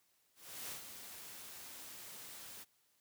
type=noise with ADSR envelope; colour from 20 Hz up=white; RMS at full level=-44 dBFS; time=0.35-2.65 s; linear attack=340 ms; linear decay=120 ms; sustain=-7 dB; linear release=30 ms; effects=white hiss -75 dBFS RMS until 3 s + high-pass 60 Hz 12 dB/octave